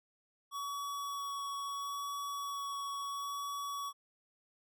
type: tone with vibrato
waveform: square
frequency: 1127 Hz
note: C#6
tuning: 28 cents sharp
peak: -38 dBFS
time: 0.51-3.93 s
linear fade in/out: 50 ms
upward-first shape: sine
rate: 0.74 Hz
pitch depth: 9 cents each way
effects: none